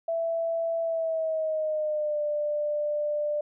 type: tone with pitch glide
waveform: sine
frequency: 663 to 594.1 Hz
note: E5 to D5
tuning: +10 to +20 cents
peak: -25 dBFS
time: 0.08-3.41 s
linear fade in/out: 5 ms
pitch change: -190 cents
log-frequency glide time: 0.82-2.21 s
effects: none